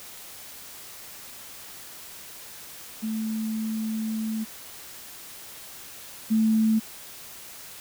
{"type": "tone pair in turn", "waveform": "sine", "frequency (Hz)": [220, 220], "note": ["A3", "A3"], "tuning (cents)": [0, 0], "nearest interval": "unison", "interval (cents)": 0, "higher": "neither", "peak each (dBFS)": [-26, -18], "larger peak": "second", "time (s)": [[3.02, 4.45], [6.3, 6.8]], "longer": "first", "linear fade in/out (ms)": 20, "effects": ["white hiss -43 dBFS RMS until 7.8 s"]}